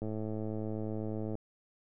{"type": "click train", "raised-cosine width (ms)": 2, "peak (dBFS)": -25, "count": 145, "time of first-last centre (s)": [0.02, 1.353], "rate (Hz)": 108, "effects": []}